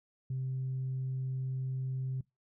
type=tone; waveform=sine; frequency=130.81 Hz; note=C3; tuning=in tune; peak=-31 dBFS; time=0.3-2.21 s; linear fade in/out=5 ms; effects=noise-tail reverb RT60 0.2 s tail -24 dB re dry + tanh soft clip ceiling -29 dBFS